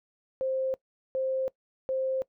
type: tone bursts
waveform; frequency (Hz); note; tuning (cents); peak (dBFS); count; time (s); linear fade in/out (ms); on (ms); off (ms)
sine; 526; C5; +9; -26; 3; 0.41-2.22; 0; 330; 410
effects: noise-tail reverb RT60 0.1 s tail -22 dB re dry